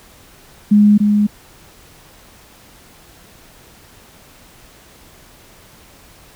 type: tone with echo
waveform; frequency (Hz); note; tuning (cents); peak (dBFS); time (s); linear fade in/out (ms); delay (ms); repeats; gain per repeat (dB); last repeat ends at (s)
sine; 207.7; G#3; 0; -6; 0.71-0.98; 10; 290; 1; -4; 1.27
effects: pink hiss -45 dBFS RMS until 6.35 s